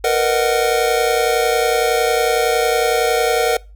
square chord, B major seventh, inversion third, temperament just, 463 / 493.9 / 617.4 / 740.8 Hz, A#4 / B4 / D#5 / F#5, -12 / 0 / -14 / +2 cents, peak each -18 / -22 / -23 / -20 dBFS, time 0.04-3.57 s, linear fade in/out 5 ms, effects noise-tail reverb RT60 0.3 s tail -24 dB re dry + added 50 Hz sine -38 dBFS peak until 3.75 s

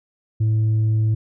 sine tone with tanh clipping, 109.4 Hz, A2, 9 cents flat, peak -16 dBFS, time 0.4-1.15 s, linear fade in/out 10 ms, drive 2 dB, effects none

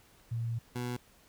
sine / 20% pulse tone pair in turn, 115.9 / 122.79 Hz, A#2 / B2, -10 / -10 cents, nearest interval minor second, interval 100 cents, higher second, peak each -31 / -29 dBFS, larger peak second, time 0.31-0.59 / 0.75-0.97 s, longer first, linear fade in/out 10 ms, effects pink hiss -62 dBFS RMS until 1.28 s

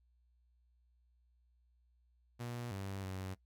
sawtooth tone with pitch steps, 120.2 / 97.5 / 94.4 Hz, B2 / G2 / F#2, -46 / -9 / +35 cents, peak -37 dBFS, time 2.39-3.35 s, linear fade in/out 20 ms, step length 320 ms, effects noise-tail reverb RT60 0.1 s tail -19 dB re dry + added 60 Hz sine -69 dBFS peak until 3.45 s

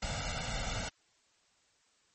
pink noise with comb filter, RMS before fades -36 dBFS, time 0.02-0.89 s, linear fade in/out 5 ms, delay 1.4 ms, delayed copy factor +0.85, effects white hiss -70 dBFS RMS until 2.14 s + MP3 32 kbps

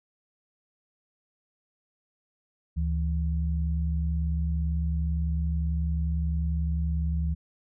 sine tone pair together, 73.42 / 164.72 Hz, D2 / E3, 0 / -1 cents, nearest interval octave + major second, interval 1399 cents, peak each -25 / -31 dBFS, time 2.76-7.35 s, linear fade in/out 20 ms, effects none

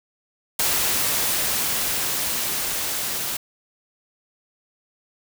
white noise with level ramp, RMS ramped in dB -21 to -27 dBFS, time 0.59-3.37 s, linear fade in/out 5 ms, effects none

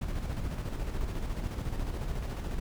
brown noise with tremolo, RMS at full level -32 dBFS, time 0.01-2.6 s, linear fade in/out 10 ms, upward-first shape square, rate 14 Hz, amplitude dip 40%, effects none

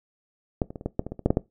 clicks, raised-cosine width 2 ms, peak -9 / -24 / -22 / -25 / -13 / -10 / -19 / -19 / -24 / -6 / -6 / -7 dBFS, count 12, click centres 0.618 / 0.705 / 0.758 / 0.811 / 0.86 / 0.994 / 1.066 / 1.12 / 1.193 / 1.26 / 1.305 / 1.371 s, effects noise-tail reverb RT60 0.2 s tail -20 dB re dry

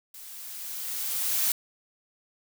blue noise with level ramp, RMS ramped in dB -45 to -24 dBFS, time 0.14-1.52 s, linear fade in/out 2 ms, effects none

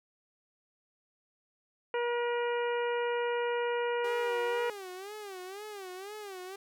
harmonic tone, 478.3 Hz, A#4, 44 cents sharp, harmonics 1 / 2 / 3 / 4 / 5 / 6, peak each -30 / -36 / -40 / -42 / -44 / -46 dBFS, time 1.94-4.7 s, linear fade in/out 2 ms
sawtooth tone with vibrato, 394.1 Hz, G4, 9 cents sharp, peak -37 dBFS, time 4.04-6.56 s, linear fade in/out 5 ms, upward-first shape sine, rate 2 Hz, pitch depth 140 cents each way
effects none

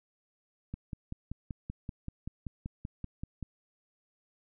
click train, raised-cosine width 5 ms, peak -25 dBFS, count 15, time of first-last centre 0.74-3.427 s, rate 5.21 Hz, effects none

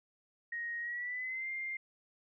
sine tone with pitch glide, 1876 to 2106 Hz, A#6 to C7, +11 to +11 cents, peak -36 dBFS, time 0.52-1.77 s, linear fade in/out 5 ms, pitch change +200 cents, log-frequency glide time 0.8-1.49 s, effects none

